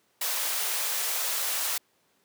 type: high-pass noise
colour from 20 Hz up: white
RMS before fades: -29 dBFS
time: 0.21-1.78 s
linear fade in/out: 5 ms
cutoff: 480 Hz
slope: 24 dB/octave
effects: pink hiss -68 dBFS RMS until 2.24 s + high-pass 200 Hz 12 dB/octave